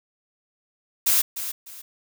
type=noise with echo; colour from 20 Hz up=blue; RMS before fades=-19 dBFS; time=1.06-1.22 s; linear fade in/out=10 ms; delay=300 ms; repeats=2; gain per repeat=-11 dB; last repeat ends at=1.82 s; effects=none